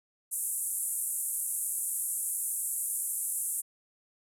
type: band-pass noise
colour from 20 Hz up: white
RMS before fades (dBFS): -33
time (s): 0.31-3.62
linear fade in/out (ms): 20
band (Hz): 8100 to 12000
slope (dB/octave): 48
effects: none